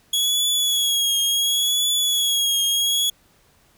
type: tone with vibrato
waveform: sawtooth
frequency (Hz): 3344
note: G#7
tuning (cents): +11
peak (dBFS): -15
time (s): 0.13-3.1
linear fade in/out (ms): 5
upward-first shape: triangle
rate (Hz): 0.7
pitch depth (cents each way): 54
effects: pink hiss -58 dBFS RMS until 3.77 s